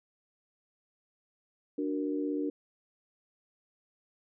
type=chord; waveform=sine; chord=D augmented; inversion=none; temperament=equal; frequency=293.7 / 370 / 466.2 Hz; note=D4 / F#4 / A#4; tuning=0 / 0 / 0 cents; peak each=-31 / -37 / -37 dBFS; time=1.78-2.5 s; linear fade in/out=5 ms; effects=none